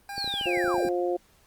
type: tone with pitch glide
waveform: 25% pulse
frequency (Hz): 802 to 794.6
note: G5 to G5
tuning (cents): +39 to +23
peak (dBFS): -31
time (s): 0.09-0.89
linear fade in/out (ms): 2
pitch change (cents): -16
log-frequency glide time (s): 0.48-0.64
type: linear sweep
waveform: sine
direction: down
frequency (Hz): 4699 to 70.3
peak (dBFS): -28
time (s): 0.15-0.89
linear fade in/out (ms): 50
type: clicks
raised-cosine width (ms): 2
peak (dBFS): -27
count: 12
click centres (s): 0.18 / 0.244 / 0.277 / 0.34 / 0.412 / 0.458 / 0.575 / 0.643 / 0.679 / 0.743 / 0.781 / 0.851
type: harmonic tone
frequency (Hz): 176.9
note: F3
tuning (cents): +23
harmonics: 2 / 3 / 4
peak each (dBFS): -26 / -30 / -32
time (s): 0.46-1.17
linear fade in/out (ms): 10
effects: pink hiss -61 dBFS RMS until 1.46 s + Opus 32 kbps